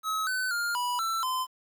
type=tone with pitch steps; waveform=square; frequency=1283 / 1512 / 1407 / 980 / 1335 / 1027 Hz; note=E6 / F#6 / F6 / B5 / E6 / C6; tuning=-47 / +37 / +12 / -14 / +22 / -33 cents; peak=-28 dBFS; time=0.03-1.47 s; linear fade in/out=50 ms; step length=240 ms; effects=10-bit